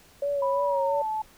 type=tone with vibrato; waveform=sine; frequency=560 Hz; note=C#5; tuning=18 cents sharp; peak=-24 dBFS; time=0.22-1.02 s; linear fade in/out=5 ms; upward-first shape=sine; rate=2.9 Hz; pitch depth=41 cents each way
type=tone with pitch glide; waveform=sine; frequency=986 to 868.3 Hz; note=B5 to A5; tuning=-3 to -23 cents; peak=-26 dBFS; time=0.42-1.22 s; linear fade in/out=5 ms; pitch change=-220 cents; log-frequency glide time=0.62-1.08 s
effects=pink hiss -55 dBFS RMS until 1.37 s